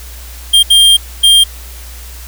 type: tone bursts at uneven times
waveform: square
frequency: 3198 Hz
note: G7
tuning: 34 cents sharp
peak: -4 dBFS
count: 3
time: 0.53-0.63 / 0.7-0.97 / 1.23-1.44 s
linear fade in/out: 10 ms
effects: added 60 Hz sine -28 dBFS peak until 2.27 s + white hiss -34 dBFS RMS until 2.27 s